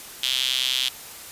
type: tone with high-pass filter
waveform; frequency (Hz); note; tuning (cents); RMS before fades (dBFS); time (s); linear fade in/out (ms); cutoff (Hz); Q
sawtooth; 129.7; C3; -15; -24; 0.23-0.89; 5; 3300; 5.3
effects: white hiss -40 dBFS RMS until 1.31 s + resampled to 32000 Hz